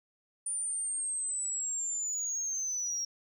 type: linear sweep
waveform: sine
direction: down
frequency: 9310 to 5588 Hz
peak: -30 dBFS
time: 0.46-3.05 s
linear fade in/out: 5 ms
effects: tanh soft clip ceiling -28 dBFS